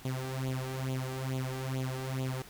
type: tone with flanger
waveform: sawtooth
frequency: 130.81 Hz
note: C3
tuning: in tune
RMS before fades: -35 dBFS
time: 0.05-2.42 s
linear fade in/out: 2 ms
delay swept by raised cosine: 0.28 to 2.58 ms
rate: 2.3 Hz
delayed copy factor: +0.95
effects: pink hiss -52 dBFS RMS until 2.49 s